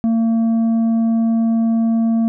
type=tone with tanh clipping; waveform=sine; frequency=227.3 Hz; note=A#3; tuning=43 cents flat; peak=-14 dBFS; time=0.04-2.28 s; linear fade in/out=0 ms; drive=5 dB; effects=none